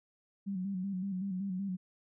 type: tone with vibrato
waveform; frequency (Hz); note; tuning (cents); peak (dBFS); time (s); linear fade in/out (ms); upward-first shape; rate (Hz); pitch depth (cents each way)
sine; 190.7; G3; -47; -33; 0.46-1.77; 20; square; 5.3; 64
effects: none